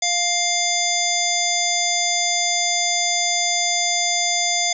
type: harmonic tone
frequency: 700 Hz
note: F5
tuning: 4 cents sharp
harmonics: 1 / 3 / 5 / 7 / 9 / 10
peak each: -25 / -25 / -25 / -25 / -25 / -25 dBFS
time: 0.02-4.73 s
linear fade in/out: 5 ms
effects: none